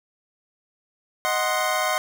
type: chord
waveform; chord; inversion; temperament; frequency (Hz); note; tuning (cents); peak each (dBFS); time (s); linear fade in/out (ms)
25% pulse; C diminished; first; equal; 622.3 / 740 / 1046.5; Eb5 / Gb5 / C6; 0 / 0 / 0; -22; 1.25-1.98; 0
effects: none